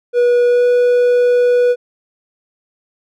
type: tone with pitch glide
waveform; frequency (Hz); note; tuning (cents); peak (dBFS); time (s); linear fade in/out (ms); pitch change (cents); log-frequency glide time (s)
triangle; 485 to 489.5; B4 to B4; -31 to -15; -7; 0.13-1.76; 50; +16; 0.47-0.65
effects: none